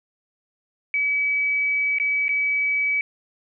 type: tone with dropouts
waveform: sine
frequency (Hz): 2284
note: D7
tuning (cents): -49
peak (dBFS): -19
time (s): 0.94-3.01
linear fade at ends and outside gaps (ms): 1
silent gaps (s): 1.985-1.999 / 2.282-2.291
effects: none